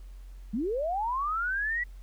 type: linear sweep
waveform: sine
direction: up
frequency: 192.3 to 1970 Hz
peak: -27 dBFS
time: 0.53-1.84 s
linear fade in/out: 10 ms
effects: added 45 Hz sine -42 dBFS peak until 2.02 s + pink hiss -64 dBFS RMS until 2.02 s